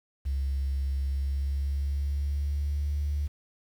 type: tone with pitch glide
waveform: triangle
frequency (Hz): 68 to 72.88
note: C#2 to D2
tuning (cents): -33 to -13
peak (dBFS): -22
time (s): 0.25-3.28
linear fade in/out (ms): 20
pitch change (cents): +120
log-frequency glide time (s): 1.03-2.95
effects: tanh soft clip ceiling -24 dBFS + 9-bit

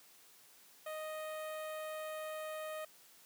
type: tone with notch filter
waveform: sawtooth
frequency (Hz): 622.3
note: D#5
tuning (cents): 0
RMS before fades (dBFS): -43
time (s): 0.86-2.85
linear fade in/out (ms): 5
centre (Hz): 5300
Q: 0.83
effects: white hiss -62 dBFS RMS until 3.25 s + high-pass 150 Hz 12 dB/octave

